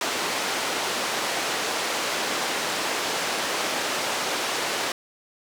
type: band-pass noise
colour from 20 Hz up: pink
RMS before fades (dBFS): -27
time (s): 0.01-4.92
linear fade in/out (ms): 2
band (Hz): 420 to 7200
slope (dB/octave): 12
effects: none

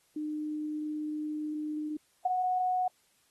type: tone pair in turn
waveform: sine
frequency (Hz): 303.7 / 734.7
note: D#4 / F#5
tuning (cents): -42 / -12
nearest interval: octave + minor third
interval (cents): 1530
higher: second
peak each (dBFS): -32 / -26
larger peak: second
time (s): 0.16-1.97 / 2.25-2.88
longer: first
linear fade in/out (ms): 5
effects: white hiss -69 dBFS RMS until 3.3 s + AAC 32 kbps

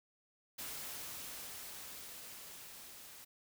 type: noise with level ramp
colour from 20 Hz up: white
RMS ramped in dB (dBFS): -44 to -54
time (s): 0.58-3.25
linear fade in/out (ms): 10
effects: none

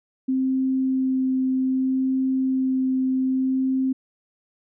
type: tone with vibrato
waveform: sine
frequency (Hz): 261.6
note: C4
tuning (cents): 0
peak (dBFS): -19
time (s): 0.28-3.93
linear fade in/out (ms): 10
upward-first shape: sine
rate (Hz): 0.64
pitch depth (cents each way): 8
effects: none

